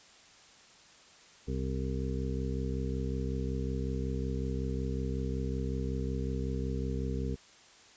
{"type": "harmonic tone", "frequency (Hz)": 65.4, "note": "C2", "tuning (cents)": 0, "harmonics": [1, 2, 3, 4, 6, 7], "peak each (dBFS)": [-34, -37, -39, -40, -42, -42], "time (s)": [1.47, 7.36], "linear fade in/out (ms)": 20, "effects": ["white hiss -57 dBFS RMS until 7.96 s", "resampled to 16000 Hz"]}